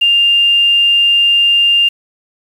sine tone with quantisation, 2800 Hz, F7, 4 cents sharp, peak -7 dBFS, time 0.01-1.89 s, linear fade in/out 10 ms, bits 6, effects none

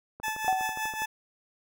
click train, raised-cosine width 1 ms, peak -28 dBFS, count 11, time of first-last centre 0.2-1.02 s, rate 12.2 Hz
20% pulse tone with tremolo, 870 Hz, A5, 20 cents flat, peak -23 dBFS, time 0.23-1.06 s, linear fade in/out 10 ms, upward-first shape triangle, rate 5.3 Hz, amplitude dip 65%
sine tone with exponential decay, 757 Hz, F#5, 39 cents sharp, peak -20 dBFS, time 0.48-0.99 s, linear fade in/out 0 ms, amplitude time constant 110 ms
effects none

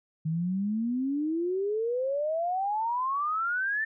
sine exponential sweep, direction up, 154.7 to 1798 Hz, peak -26 dBFS, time 0.25-3.85 s, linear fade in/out 10 ms, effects none

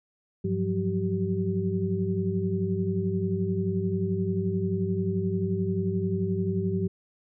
sine tone cluster, 101 / 176.3 / 187.7 / 385.6 Hz, G#2 / F3 / F#3 / G4, -48 / +17 / +25 / -28 cents, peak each -30 dBFS, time 0.44-6.88 s, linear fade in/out 10 ms, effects none

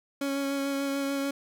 30% pulse tone with vibrato, 277.2 Hz, C#4, in tune, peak -25 dBFS, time 0.21-1.31 s, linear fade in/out 5 ms, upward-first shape sine, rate 6.8 Hz, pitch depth 14 cents each way, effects none

